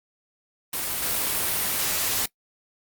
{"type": "noise with level steps", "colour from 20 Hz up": "white", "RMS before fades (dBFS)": [-28, -25], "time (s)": [0.73, 2.26], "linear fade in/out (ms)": 5, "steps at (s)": 1.02, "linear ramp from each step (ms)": 5, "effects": ["noise-tail reverb RT60 0.1 s tail -22 dB re dry", "Opus 32 kbps"]}